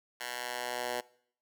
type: tone with high-pass filter sweep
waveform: 10% pulse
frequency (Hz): 122.8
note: B2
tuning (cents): -9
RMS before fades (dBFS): -37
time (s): 0.2-1.01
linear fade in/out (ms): 10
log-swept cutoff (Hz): 1300 to 550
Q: 0.94
effects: noise-tail reverb RT60 0.6 s tail -22 dB re dry